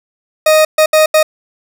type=tone bursts at uneven times; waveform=40% pulse; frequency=622.3 Hz; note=D#5; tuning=in tune; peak=-5 dBFS; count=4; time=0.46-0.65 / 0.78-0.86 / 0.93-1.06 / 1.14-1.23 s; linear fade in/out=5 ms; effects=none